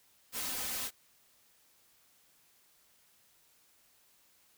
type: noise with comb filter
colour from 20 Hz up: white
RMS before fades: -37 dBFS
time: 0.32-0.91 s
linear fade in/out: 50 ms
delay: 3.9 ms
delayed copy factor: +0.6
effects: white hiss -67 dBFS RMS until 4.57 s